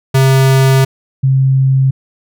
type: tone pair in turn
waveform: square / sine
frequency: 133.5 / 133.5 Hz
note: C3 / C3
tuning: +35 / +35 cents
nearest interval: unison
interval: 0 cents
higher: neither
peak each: -7 dBFS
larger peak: neither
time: 0.14-0.85 / 1.23-1.91 s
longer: first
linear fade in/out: 10 ms
effects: none